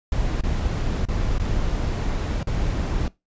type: noise with dropouts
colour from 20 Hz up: brown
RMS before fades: -23 dBFS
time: 0.12-3.08 s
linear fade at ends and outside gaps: 2 ms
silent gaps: 0.41-0.436 / 1.053-1.086 / 1.383-1.397 / 2.431-2.471 s
effects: noise-tail reverb RT60 0.2 s tail -20 dB re dry + resampled to 16000 Hz